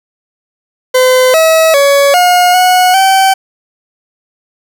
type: tone with pitch steps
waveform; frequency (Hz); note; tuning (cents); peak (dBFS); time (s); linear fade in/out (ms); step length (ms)
40% pulse; 511 / 644 / 562 / 717 / 732 / 770; C5 / E5 / C#5 / F5 / F#5 / G5; -41 / -41 / +24 / +45 / -19 / -31; -4; 0.94-3.34; 10; 400
effects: 7-bit